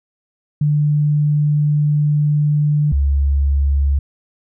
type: tone pair in turn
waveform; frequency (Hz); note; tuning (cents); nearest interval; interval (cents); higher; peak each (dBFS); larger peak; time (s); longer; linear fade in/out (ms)
sine; 148.4 / 70.04; D3 / C#2; +18 / +18; octave + minor second; 1300; first; -12; neither; 0.61-2.92 / 2.92-3.99; first; 5
effects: none